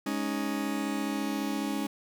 40% pulse chord, Ab suspended fourth, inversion none, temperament just, 207.7 / 276.9 / 311.5 Hz, Ab3 / Db4 / Eb4, 0 / -2 / +2 cents, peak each -33 / -32 / -34 dBFS, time 0.06-1.87 s, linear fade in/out 5 ms, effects none

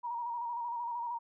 sine tone with vibrato, 948 Hz, A#5, 29 cents sharp, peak -34 dBFS, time 0.03-1.19 s, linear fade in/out 20 ms, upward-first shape square, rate 13 Hz, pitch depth 35 cents each way, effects none

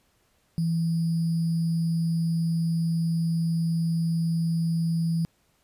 sine tone with sample-and-hold, 165.4 Hz, E3, 6 cents sharp, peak -22 dBFS, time 0.58-5.25 s, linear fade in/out 0 ms, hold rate 4900 Hz, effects pink hiss -67 dBFS RMS until 5.63 s + resampled to 32000 Hz

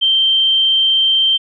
sine tone, 3136 Hz, G7, in tune, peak -10 dBFS, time 0.01-1.38 s, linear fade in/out 20 ms, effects none

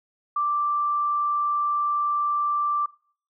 sine tone, 1174.7 Hz, D6, in tune, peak -21 dBFS, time 0.36-2.86 s, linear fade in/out 5 ms, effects noise-tail reverb RT60 0.5 s tail -22 dB re dry

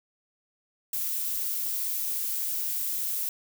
violet noise, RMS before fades -30 dBFS, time 0.93-3.29 s, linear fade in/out 2 ms, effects none

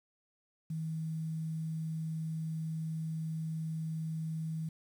sine tone with quantisation, 159.7 Hz, D#3, 45 cents sharp, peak -34 dBFS, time 0.7-4.69 s, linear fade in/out 5 ms, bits 10, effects none

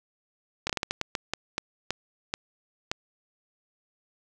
slowing click train, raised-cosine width 0.2 ms, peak -10 dBFS, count 13, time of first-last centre 0.67-2.915 s, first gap 25 ms, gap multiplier 1.33, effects none

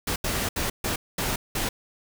pink noise bursts at uneven times, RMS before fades -27 dBFS, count 6, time 0.07-0.16 / 0.24-0.49 / 0.56-0.7 / 0.84-0.96 / 1.18-1.36 / 1.55-1.69 s, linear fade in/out 5 ms, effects none

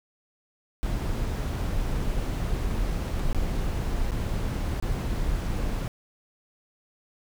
brown noise with dropouts, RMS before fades -27 dBFS, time 0.83-5.88 s, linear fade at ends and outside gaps 0 ms, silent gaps 3.195-3.199 / 3.329-3.347 / 4.109-4.118 / 4.8-4.824 s, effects none

